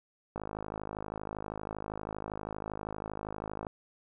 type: click train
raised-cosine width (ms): 1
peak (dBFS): -23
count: 175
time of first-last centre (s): 0.36-3.668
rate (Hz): 52.6
effects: none